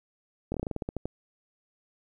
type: slowing click train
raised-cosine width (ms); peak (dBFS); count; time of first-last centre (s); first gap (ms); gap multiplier
2; -18; 12; 0.52-1.056; 22; 1.15
effects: 10-bit